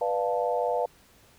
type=chord; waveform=sine; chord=B half-diminished seventh; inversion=none; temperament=equal with one note detuned; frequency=493.9 / 593.8 / 698.5 / 880 Hz; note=B4 / D5 / F5 / A5; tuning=0 / +19 / 0 / 0 cents; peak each=-28 / -30 / -29 / -32 dBFS; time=0.01-0.86 s; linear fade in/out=5 ms; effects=pink hiss -58 dBFS RMS until 1.38 s